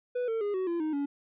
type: tone with pitch steps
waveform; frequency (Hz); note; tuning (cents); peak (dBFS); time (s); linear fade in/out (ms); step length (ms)
triangle; 493.9 / 450.3 / 410.5 / 374.3 / 341.3 / 311.1 / 283.7; B4 / A4 / G#4 / F#4 / F4 / D#4 / C#4; 0 / +40 / -20 / +20 / -40 / 0 / +40; -26; 0.15-1.06; 10; 130
effects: resampled to 8000 Hz